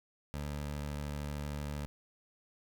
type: tone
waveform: 20% pulse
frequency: 73 Hz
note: D2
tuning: 10 cents flat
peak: -32 dBFS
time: 0.34-1.86 s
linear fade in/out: 0 ms
effects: none